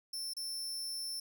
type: tone with dropouts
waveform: sawtooth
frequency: 5360 Hz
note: E8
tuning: 28 cents sharp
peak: -35 dBFS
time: 0.13-1.2 s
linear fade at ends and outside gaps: 5 ms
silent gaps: 0.336-0.366 s
effects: none